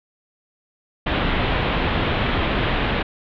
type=low-pass noise; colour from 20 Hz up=pink; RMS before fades=-21 dBFS; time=1.06-3.03 s; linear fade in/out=10 ms; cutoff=3600 Hz; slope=48 dB/octave; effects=none